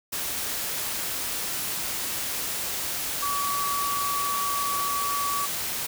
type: tone in noise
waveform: sine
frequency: 1139 Hz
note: C#6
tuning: 47 cents sharp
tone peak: -26 dBFS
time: 3.22-5.46 s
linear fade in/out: 10 ms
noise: white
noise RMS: -30 dBFS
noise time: 0.12-5.87 s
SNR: +1 dB
effects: none